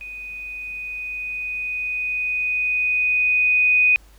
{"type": "tone with level ramp", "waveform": "sine", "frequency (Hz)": 2489, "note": "D#7", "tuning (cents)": 0, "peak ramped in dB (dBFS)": [-32, -12], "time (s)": [0.01, 3.96], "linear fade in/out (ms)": 0, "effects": ["added 50 Hz sine -47 dBFS peak until 4.18 s", "pink hiss -55 dBFS RMS until 4.18 s"]}